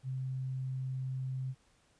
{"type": "tone", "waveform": "sine", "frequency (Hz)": 130.81, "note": "C3", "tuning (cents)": 0, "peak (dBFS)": -34, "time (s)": [0.03, 1.55], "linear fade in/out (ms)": 50, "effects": ["pink hiss -69 dBFS RMS until 1.99 s", "resampled to 22050 Hz"]}